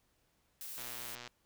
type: noise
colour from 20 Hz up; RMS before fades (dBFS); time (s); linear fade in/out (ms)
blue; -45; 0.61-1.15; 0
type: click train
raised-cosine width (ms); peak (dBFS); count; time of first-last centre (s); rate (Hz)
0.2; -29; 61; 0.78-1.276; 121
effects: pink hiss -75 dBFS RMS until 1.45 s